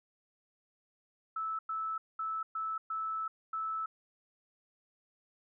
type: tone bursts at uneven times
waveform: sine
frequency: 1310 Hz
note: E6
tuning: 11 cents flat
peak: -33 dBFS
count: 6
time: 1.36-1.59 / 1.69-1.98 / 2.19-2.43 / 2.55-2.78 / 2.9-3.28 / 3.53-3.86 s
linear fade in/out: 5 ms
effects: none